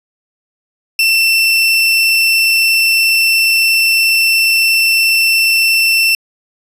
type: tone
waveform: 30% pulse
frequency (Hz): 2683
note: E7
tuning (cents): +30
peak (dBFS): -6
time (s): 0.99-6.15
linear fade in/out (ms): 2
effects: resampled to 32000 Hz + 7-bit